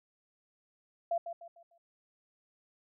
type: tone with echo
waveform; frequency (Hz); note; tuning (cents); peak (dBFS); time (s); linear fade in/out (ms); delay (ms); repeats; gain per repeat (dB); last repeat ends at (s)
sine; 681; F5; -44; -28; 1.11-1.18; 5; 150; 4; -9; 1.78
effects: none